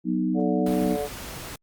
sine chord, B major, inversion second, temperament equal, 185 / 246.9 / 311.1 Hz, F#3 / B3 / D#4, 0 / 0 / 0 cents, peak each -26 dBFS, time 0.04-0.98 s, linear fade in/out 50 ms
harmonic tone, 145 Hz, D3, 22 cents flat, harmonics 3 / 4 / 5, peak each -28 / -30 / -32 dBFS, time 0.34-1.09 s, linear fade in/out 50 ms
pink noise, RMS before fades -37 dBFS, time 0.66-1.56 s, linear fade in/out 5 ms
effects Opus 48 kbps

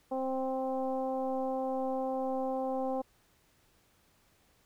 sine tone with frequency modulation, 525 Hz, C5, 6 cents sharp, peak -30 dBFS, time 0.11-3.02 s, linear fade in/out 10 ms, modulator 262 Hz, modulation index 1.2, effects pink hiss -68 dBFS RMS until 4.65 s

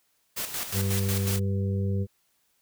white noise with tremolo, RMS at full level -31 dBFS, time 0.36-1.4 s, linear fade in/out 20 ms, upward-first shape square, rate 5.5 Hz, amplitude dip 55%
harmonic tone, 98 Hz, G2, in tune, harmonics 1 / 2 / 4 / 5, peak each -25 / -31 / -37 / -39 dBFS, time 0.72-2.07 s, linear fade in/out 50 ms
effects white hiss -70 dBFS RMS until 2.61 s

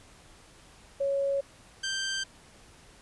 sine / 15% pulse tone pair in turn, 554.4 / 1568.1 Hz, C#5 / G6, 0 / 0 cents, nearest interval octave + tritone, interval 1800 cents, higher second, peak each -25 / -23 dBFS, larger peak second, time 1-1.41 / 1.83-2.24 s, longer neither, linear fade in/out 10 ms, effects pink hiss -55 dBFS RMS until 3.01 s + resampled to 24000 Hz

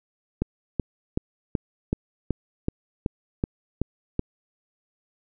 click train, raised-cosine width 3 ms, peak -10 dBFS, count 11, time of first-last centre 0.42-4.194 s, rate 2.65 Hz, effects none

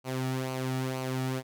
sawtooth tone with flanger, 130 Hz, C3, 11 cents flat, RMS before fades -32 dBFS, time 0.04-1.43 s, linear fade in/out 50 ms, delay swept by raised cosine 0.56 to 1.96 ms, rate 2.1 Hz, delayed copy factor -0.55, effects none

